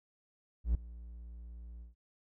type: tone with ADSR envelope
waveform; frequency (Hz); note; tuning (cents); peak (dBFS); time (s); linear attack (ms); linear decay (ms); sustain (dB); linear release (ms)
triangle; 58.27; A#1; 0; -22; 0.64-1.95; 110; 3; -21; 140
effects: none